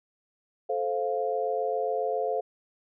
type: chord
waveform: sine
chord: F major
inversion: first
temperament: just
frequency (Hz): 436.5 / 523.8 / 698.5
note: A4 / C5 / F5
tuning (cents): -14 / +2 / 0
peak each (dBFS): -30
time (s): 0.69-2.41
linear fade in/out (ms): 10
effects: none

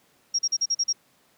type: tone bursts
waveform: sine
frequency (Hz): 5600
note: F8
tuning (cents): +4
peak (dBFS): -20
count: 7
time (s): 0.34-0.929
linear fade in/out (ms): 10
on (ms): 49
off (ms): 41
effects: pink hiss -62 dBFS RMS until 1.37 s + high-pass 150 Hz 12 dB/octave

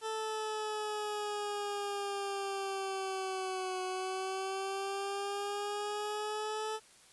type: exponential two-way sweep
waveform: 20% pulse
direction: down then up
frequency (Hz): 441.8 to 370 to 436.9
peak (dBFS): -30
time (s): 0.01-6.8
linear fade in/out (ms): 50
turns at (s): 3.82
effects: white hiss -60 dBFS RMS until 7.12 s + resampled to 24000 Hz

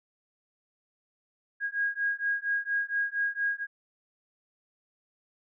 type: beating tone pair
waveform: sine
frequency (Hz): 1635 / 1639.3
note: G#6 / G#6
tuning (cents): -28 / -23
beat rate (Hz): 4.3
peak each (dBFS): -30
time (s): 1.6-3.67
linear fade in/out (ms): 50
effects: none

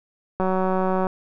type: click train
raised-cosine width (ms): 1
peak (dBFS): -10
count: 126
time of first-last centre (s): 0.4-1.068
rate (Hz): 187
effects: none

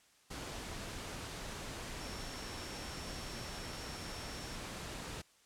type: tone in noise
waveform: sine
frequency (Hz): 5460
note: F8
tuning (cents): -40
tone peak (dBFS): -52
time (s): 2-4.56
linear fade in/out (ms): 10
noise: pink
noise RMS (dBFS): -44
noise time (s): 0.3-5.22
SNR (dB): -11
effects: white hiss -67 dBFS RMS until 5.45 s + low-pass 9000 Hz 12 dB/octave

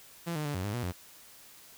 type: tone with pitch steps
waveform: sawtooth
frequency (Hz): 169.6 / 151.5 / 145.8 / 92.6 / 103.1 / 121.3 / 89.8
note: E3 / D#3 / D3 / F#2 / G#2 / B2 / F2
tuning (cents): +50 / -46 / -12 / +2 / -12 / -31 / +49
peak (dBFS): -28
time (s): 0.26-0.925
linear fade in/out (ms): 20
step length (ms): 95
effects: white hiss -54 dBFS RMS until 1.77 s

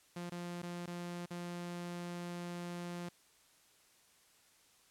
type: tone with dropouts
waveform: sawtooth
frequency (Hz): 174.61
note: F3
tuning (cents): 0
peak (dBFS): -37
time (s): 0.16-3.09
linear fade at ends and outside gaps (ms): 5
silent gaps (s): 0.297-0.318 / 0.62-0.63 / 0.861-0.875 / 1.259-1.306
effects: white hiss -67 dBFS RMS until 4.9 s + low-pass 11000 Hz 12 dB/octave

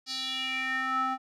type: tone with band-pass filter sweep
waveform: square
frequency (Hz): 261.6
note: C4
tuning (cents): 0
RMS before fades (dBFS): -31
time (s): 0.06-1.18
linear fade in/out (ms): 50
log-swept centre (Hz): 4800 to 1000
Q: 4.7
effects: none

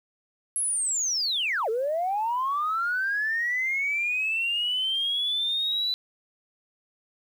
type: linear two-way sweep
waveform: sine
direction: down then up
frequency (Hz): 10970 to 426.1 to 3998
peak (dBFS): -23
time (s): 0.56-5.94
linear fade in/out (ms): 0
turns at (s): 1.69
effects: tanh soft clip ceiling -19 dBFS + 9-bit

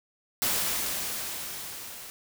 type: noise with level ramp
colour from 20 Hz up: white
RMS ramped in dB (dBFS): -26 to -43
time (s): 0.42-2.1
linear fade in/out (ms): 0
effects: none

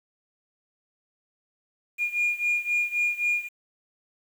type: beating tone pair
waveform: sine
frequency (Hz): 2423 / 2426.8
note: D#7 / D#7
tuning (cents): -47 / -44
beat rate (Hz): 3.8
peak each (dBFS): -24 / -26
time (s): 1.98-3.49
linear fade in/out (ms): 50
effects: tanh soft clip ceiling -18 dBFS + 8-bit

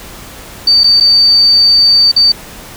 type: tone with dropouts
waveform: sine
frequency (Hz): 4596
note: D8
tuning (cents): -38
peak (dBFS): -4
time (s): 0.67-2.32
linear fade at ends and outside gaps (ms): 5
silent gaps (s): 0.836-0.841 / 1.001-1.007 / 2.116-2.162
effects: pink hiss -31 dBFS RMS until 2.76 s

